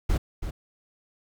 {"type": "noise with echo", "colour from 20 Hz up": "brown", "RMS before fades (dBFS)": -22, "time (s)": [0.09, 0.18], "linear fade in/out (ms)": 10, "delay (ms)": 330, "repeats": 1, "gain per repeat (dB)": -9, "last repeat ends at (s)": 0.51, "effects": []}